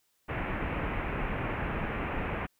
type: low-pass noise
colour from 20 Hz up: pink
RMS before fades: -33 dBFS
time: 0.28-2.47 s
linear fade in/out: 20 ms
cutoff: 2600 Hz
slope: 48 dB/octave
effects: white hiss -73 dBFS RMS until 2.59 s